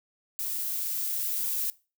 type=noise with level ramp; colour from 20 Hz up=violet; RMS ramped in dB=-32 to -29 dBFS; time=0.39-1.7 s; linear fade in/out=0 ms; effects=noise-tail reverb RT60 0.3 s tail -20 dB re dry